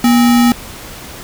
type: tone with sample-and-hold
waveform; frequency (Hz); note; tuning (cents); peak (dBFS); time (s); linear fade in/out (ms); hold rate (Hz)
sine; 240; B3; -49; -6; 0.04-0.52; 2; 1050
effects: pink hiss -31 dBFS RMS until 1.23 s